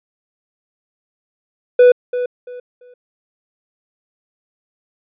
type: tone with echo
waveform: triangle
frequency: 493.9 Hz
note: B4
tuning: in tune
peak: -3 dBFS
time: 1.79-1.92 s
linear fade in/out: 5 ms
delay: 340 ms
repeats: 3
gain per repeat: -12 dB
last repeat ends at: 2.94 s
effects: resampled to 8000 Hz